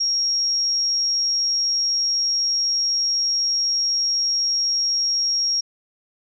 sine tone, 5588 Hz, F8, in tune, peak -18 dBFS, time 0-5.61 s, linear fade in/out 10 ms, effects none

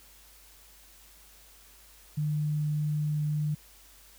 sine tone, 150.3 Hz, D3, 40 cents sharp, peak -26 dBFS, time 2.17-3.55 s, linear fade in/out 10 ms, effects added 50 Hz sine -59 dBFS peak until 4.18 s + white hiss -56 dBFS RMS until 4.18 s

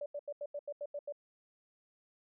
sine tone bursts, 580 Hz, D5, 22 cents flat, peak -37 dBFS, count 9, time 0.01-1.124 s, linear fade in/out 5 ms, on 50 ms, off 83 ms, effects none

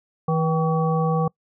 harmonic tone with a mistuned harmonic, 161.6 Hz, E3, 34 cents flat, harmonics 1 / 3 / 5 / 7, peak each -20 / -25 / -27 / -28 dBFS, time 0.28-1.28 s, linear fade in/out 5 ms, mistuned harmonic 5, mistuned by -65 cents, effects noise-tail reverb RT60 0.1 s tail -25 dB re dry

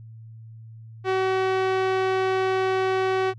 sawtooth tone with low-pass filter, 378.2 Hz, F#4, 38 cents sharp, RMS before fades -23 dBFS, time 1.04-3.34 s, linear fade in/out 50 ms, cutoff 2800 Hz, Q 0.7, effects added 112 Hz sine -40 dBFS peak until 3.38 s

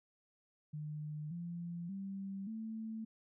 sine tone with pitch steps, 151.2 / 171.69 / 194.95 / 221.4 Hz, D#3 / F3 / G3 / A3, -49 / -29 / -9 / +11 cents, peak -40 dBFS, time 0.73-3.05 s, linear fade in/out 10 ms, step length 580 ms, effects none

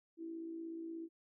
sine tone with amplitude modulation, 329.6 Hz, E4, in tune, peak -40 dBFS, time 0.17-1.09 s, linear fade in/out 50 ms, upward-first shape sine, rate 56.7 Hz, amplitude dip 45%, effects none

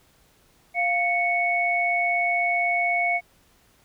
sine tone pair together, 698.5 / 2216 Hz, F5 / C#7, 0 / -1 cents, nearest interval octave + minor sixth, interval 1999 cents, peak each -24 / -22 dBFS, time 0.74-3.21 s, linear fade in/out 50 ms, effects pink hiss -60 dBFS RMS until 3.84 s

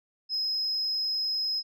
sine tone, 5110 Hz, D#8, 45 cents sharp, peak -25 dBFS, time 0.29-1.63 s, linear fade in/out 50 ms, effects tanh soft clip ceiling -23 dBFS

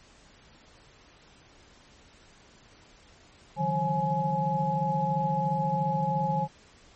sine tone cluster, 145.8 / 160 / 183 / 538 / 842 Hz, D3 / D#3 / F#3 / C5 / G#5, -12 / +49 / -19 / +48 / +24 cents, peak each -35 / -30 / -34 / -34 / -27 dBFS, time 3.56-6.48 s, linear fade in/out 50 ms, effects pink hiss -56 dBFS RMS until 6.95 s + MP3 32 kbps

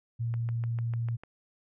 sine tone, 116.5 Hz, A#2, 1 cent flat, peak -28 dBFS, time 0.19-1.17 s, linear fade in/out 20 ms
click train, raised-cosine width 0.5 ms, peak -30 dBFS, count 7, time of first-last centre 0.34-1.236 s, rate 6.7 Hz
effects none

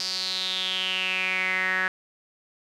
sawtooth tone with band-pass filter sweep, 186.6 Hz, F#3, 15 cents sharp, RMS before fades -27 dBFS, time 0-1.88 s, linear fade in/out 2 ms, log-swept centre 4900 to 1700 Hz, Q 6.7, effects none

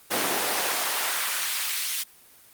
pink noise with high-pass filter sweep, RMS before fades -26 dBFS, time 0.1-2.04 s, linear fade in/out 20 ms, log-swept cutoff 320 to 3300 Hz, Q 0.79, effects white hiss -53 dBFS RMS until 2.53 s + Opus 24 kbps

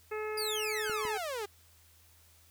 harmonic tone, 428.8 Hz, A4, 45 cents flat, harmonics 1 / 2 / 3 / 4 / 5 / 6, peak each -35 / -45 / -43 / -47 / -46 / -48 dBFS, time 0.11-1.18 s, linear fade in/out 10 ms
sawtooth exponential sweep, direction down, 4978 to 392 Hz, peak -31 dBFS, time 0.37-1.46 s, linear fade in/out 10 ms
clicks, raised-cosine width 2 ms, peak -31 dBFS, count 2, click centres 0.897 / 1.052 s
effects added 82 Hz sine -63 dBFS peak until 2.5 s + white hiss -63 dBFS RMS until 2.5 s

